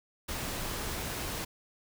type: noise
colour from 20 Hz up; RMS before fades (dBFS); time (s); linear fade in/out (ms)
pink; -36; 0.28-1.45; 10
effects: none